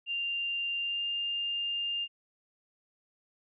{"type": "tone with pitch glide", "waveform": "sine", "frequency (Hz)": [2789, 2805], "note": ["F7", "F7"], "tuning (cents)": [-3, 7], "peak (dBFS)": -30, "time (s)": [0.06, 2.08], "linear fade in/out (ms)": 50, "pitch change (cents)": 10, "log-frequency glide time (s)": [0.81, 1.03], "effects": []}